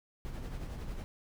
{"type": "noise with tremolo", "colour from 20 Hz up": "brown", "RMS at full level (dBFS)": -38, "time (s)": [0.25, 1.04], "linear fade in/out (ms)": 0, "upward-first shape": "sine", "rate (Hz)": 11, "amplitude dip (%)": 45, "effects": []}